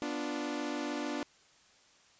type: chord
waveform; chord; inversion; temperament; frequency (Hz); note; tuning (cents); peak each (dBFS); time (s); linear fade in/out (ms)
sawtooth; B diminished; none; equal; 246.9 / 293.7 / 349.2; B3 / D4 / F4; 0 / 0 / 0; -36 / -32 / -38; 0.02-1.23; 0
effects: white hiss -63 dBFS RMS until 2.19 s + resampled to 16000 Hz